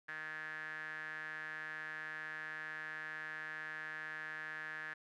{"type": "tone with band-pass filter", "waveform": "sawtooth", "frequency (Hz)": 155.56, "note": "D#3", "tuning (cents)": 0, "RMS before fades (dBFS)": -45, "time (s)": [0.08, 4.94], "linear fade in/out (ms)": 10, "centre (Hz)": 1700, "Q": 9.5, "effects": []}